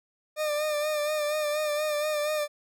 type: tone with vibrato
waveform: 40% pulse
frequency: 602 Hz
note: D5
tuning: 43 cents sharp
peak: -25 dBFS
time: 0.36-2.48 s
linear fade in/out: 50 ms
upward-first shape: sine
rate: 4.2 Hz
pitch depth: 39 cents each way
effects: none

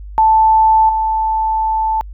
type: tone with level steps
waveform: sine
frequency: 880 Hz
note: A5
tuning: in tune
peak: -7 / -13 dBFS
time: 0.18-2.01 s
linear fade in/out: 0 ms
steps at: 0.89 s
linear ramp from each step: 2 ms
effects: added 50 Hz sine -28 dBFS peak until 2.13 s

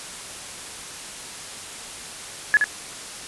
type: tone with echo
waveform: sine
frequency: 1700 Hz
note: G#6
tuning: 40 cents sharp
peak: -11 dBFS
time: 2.54-2.57 s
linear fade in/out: 0 ms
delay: 71 ms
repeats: 1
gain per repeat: -5 dB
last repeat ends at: 2.641 s
effects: white hiss -36 dBFS RMS until 3.27 s + resampled to 24000 Hz

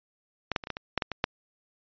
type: clicks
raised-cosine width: 0.3 ms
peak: -12 / -9 / -22 / -21 / -15 / -19 / -9 / -12 / -16 / -7 dBFS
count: 10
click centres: 0.517 / 0.562 / 0.638 / 0.671 / 0.703 / 0.769 / 0.977 / 1.022 / 1.117 / 1.241 s
effects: resampled to 11025 Hz

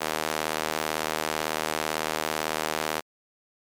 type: tone with high-pass filter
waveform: sawtooth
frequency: 78 Hz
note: D#2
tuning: 5 cents sharp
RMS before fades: -29 dBFS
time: 0-3.01 s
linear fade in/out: 20 ms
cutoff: 540 Hz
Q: 0.72
effects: MP3 96 kbps

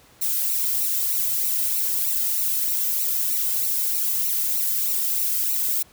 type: noise with flanger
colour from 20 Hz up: violet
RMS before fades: -23 dBFS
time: 0.21-5.83 s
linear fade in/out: 10 ms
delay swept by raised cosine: 0.59 to 1.79 ms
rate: 3.2 Hz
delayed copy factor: -0.8
effects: pink hiss -53 dBFS RMS until 5.92 s + high-pass 60 Hz 12 dB/octave

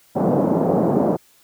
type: band-pass noise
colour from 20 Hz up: pink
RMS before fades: -18 dBFS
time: 0.15-1.17 s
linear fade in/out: 20 ms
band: 160 to 740 Hz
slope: 24 dB/octave
effects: white hiss -55 dBFS RMS until 1.43 s

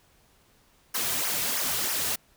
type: noise with flanger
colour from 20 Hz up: white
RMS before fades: -28 dBFS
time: 0.94-2.16 s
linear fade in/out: 10 ms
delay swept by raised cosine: 0.24 to 3.74 ms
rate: 3.1 Hz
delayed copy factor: -0.75
effects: pink hiss -62 dBFS RMS until 2.36 s

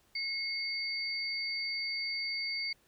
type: tone pair together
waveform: sine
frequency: 2165 / 4611 Hz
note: C#7 / D8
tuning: -41 / -33 cents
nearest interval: octave + minor second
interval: 1308 cents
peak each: -36 / -35 dBFS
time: 0.15-2.73 s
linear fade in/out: 5 ms
effects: pink hiss -68 dBFS RMS until 2.87 s

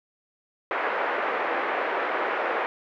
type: band-pass noise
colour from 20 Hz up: pink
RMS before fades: -27 dBFS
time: 0.71-2.66 s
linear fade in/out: 0 ms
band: 420 to 2100 Hz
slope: 24 dB/octave
effects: none

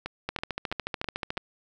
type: two click trains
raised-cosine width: 0.3 ms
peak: -14 / -17 dBFS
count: 16 / 5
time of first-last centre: 0.29-1.377 / 0.06-1.371 s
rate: 13.8 / 3.05 Hz
effects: none

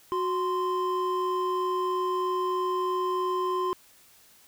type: tone pair together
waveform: triangle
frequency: 367.7 / 1040 Hz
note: F#4 / C6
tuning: -11 / -11 cents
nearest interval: octave + tritone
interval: 1800 cents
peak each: -26 dBFS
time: 0.12-3.73 s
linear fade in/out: 0 ms
effects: white hiss -57 dBFS RMS until 4.47 s

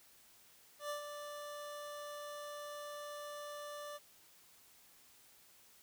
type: tone with ADSR envelope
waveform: 25% pulse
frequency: 587.3 Hz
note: D5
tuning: in tune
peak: -34 dBFS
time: 0.79-3.99 s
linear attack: 110 ms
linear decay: 110 ms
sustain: -7 dB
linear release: 31 ms
effects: white hiss -64 dBFS RMS until 5.82 s

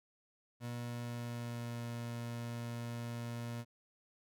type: tone with pitch glide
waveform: 30% pulse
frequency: 120.1 to 118.17 Hz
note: B2 to A#2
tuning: -48 to +24 cents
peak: -37 dBFS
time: 0.6-3.65 s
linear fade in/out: 50 ms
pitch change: -28 cents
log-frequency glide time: 0.76-1.86 s
effects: none

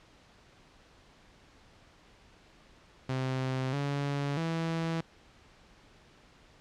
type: tone with pitch steps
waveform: sawtooth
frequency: 130.6 / 141.9 / 164.3 Hz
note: C3 / C#3 / E3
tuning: -3 / +41 / -5 cents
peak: -26 dBFS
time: 3.09-5.01 s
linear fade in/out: 5 ms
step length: 640 ms
effects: pink hiss -59 dBFS RMS until 6.6 s + low-pass 5000 Hz 12 dB/octave

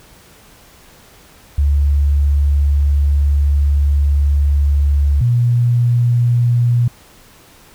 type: tone pair in turn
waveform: sine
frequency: 71.5 / 120.25 Hz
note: D2 / B2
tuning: -46 / -46 cents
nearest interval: major sixth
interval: 900 cents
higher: second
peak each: -10 dBFS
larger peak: neither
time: 1.58-5.21 / 5.21-6.88 s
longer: first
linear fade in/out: 5 ms
effects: pink hiss -45 dBFS RMS until 7.74 s

